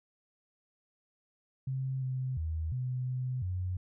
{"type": "tone with pitch steps", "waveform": "sine", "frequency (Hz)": [132.3, 129.6, 79.9, 126.8, 127.5, 91.4], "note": ["C3", "C3", "D#2", "B2", "C3", "F#2"], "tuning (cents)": [20, -16, 47, 46, -44, -21], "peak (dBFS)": -31, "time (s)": [1.67, 3.77], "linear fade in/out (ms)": 5, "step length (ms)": 350, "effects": []}